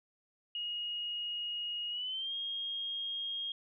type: tone with pitch glide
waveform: sine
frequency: 2877 to 3248 Hz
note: F#7 to G#7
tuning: -49 to -39 cents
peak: -35 dBFS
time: 0.55-3.52 s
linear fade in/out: 2 ms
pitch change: +210 cents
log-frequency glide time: 1.9-2.34 s
effects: none